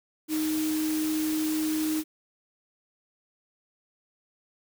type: tone in noise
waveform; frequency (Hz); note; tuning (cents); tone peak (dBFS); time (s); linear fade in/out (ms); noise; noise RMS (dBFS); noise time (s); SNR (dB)
sine; 311.1; D#4; 0; -25; 0.28-2.04; 50; white; -36; 0.28-2.04; +8
effects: none